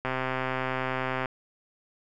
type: click train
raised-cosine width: 0.5 ms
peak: -14 dBFS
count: 158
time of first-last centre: 0.05-1.258 s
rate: 130 Hz
effects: none